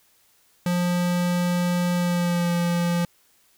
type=tone with pitch glide; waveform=square; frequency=176.6 to 173.07 Hz; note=F3 to F3; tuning=+20 to -15 cents; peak=-21 dBFS; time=0.66-3.05 s; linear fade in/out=2 ms; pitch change=-35 cents; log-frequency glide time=1.94-2.52 s; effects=white hiss -61 dBFS RMS until 3.57 s